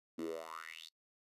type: tone with high-pass filter sweep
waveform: 10% pulse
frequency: 81 Hz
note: E2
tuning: 30 cents flat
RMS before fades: -45 dBFS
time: 0.18-0.89 s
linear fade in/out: 10 ms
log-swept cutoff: 260 to 4400 Hz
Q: 6.4
effects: noise-tail reverb RT60 0.1 s tail -24 dB re dry + resampled to 32000 Hz